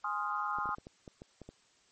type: chord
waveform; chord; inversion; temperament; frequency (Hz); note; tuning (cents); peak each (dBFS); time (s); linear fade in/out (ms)
sine; F minor seventh; first; equal; 830.6 / 1046.5 / 1244.5 / 1396.9; Ab5 / C6 / Eb6 / F6; 0 / 0 / 0 / 0; -39 / -38 / -35 / -40; 0.04-0.75; 5
type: clicks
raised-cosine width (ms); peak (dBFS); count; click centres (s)
2; -33; 9; 0.586 / 0.657 / 0.691 / 0.784 / 0.869 / 1.078 / 1.219 / 1.417 / 1.49
effects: white hiss -67 dBFS RMS until 1.91 s + MP3 32 kbps